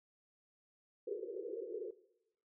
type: band-pass noise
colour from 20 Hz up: white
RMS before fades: -43 dBFS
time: 1.07-1.91 s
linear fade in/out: 5 ms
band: 350 to 490 Hz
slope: 96 dB/octave
effects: noise-tail reverb RT60 0.8 s tail -17 dB re dry

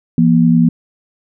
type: tone pair together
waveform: sine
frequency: 169.1 / 239.1 Hz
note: E3 / A#3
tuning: +44 / +44 cents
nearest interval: tritone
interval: 600 cents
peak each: -10 dBFS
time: 0.18-0.69 s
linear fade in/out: 2 ms
effects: none

